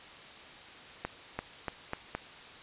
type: accelerating click train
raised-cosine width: 0.5 ms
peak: -18 dBFS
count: 5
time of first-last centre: 1.05-2.15 s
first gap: 340 ms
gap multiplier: 0.86
effects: white hiss -49 dBFS RMS until 2.62 s + resampled to 8000 Hz